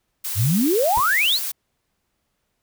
blue noise, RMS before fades -27 dBFS, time 0.24-1.52 s, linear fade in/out 10 ms
sine exponential sweep, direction up, 89.6 to 4773 Hz, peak -16 dBFS, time 0.35-1.4 s, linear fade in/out 50 ms
brown noise with exponential decay, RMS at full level -28 dBFS, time 0.97-1.07 s, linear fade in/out 1 ms, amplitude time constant 20 ms
effects pink hiss -73 dBFS RMS until 2.62 s

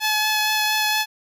10% pulse tone with vibrato, 856 Hz, A5, 48 cents flat, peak -10 dBFS, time 0-1.06 s, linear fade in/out 50 ms, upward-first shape sine, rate 4.3 Hz, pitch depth 11 cents each way, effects none

